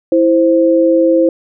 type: tone pair together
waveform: sine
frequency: 329.6 / 523.2 Hz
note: E4 / C5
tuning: 0 / 0 cents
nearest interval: minor sixth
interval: 800 cents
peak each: -10 dBFS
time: 0.12-1.29 s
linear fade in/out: 2 ms
effects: none